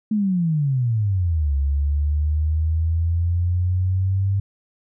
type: exponential two-way sweep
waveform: sine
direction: down then up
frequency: 220 to 69 to 99 Hz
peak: -17 dBFS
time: 0.11-4.4 s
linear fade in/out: 5 ms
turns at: 1.55 s
effects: none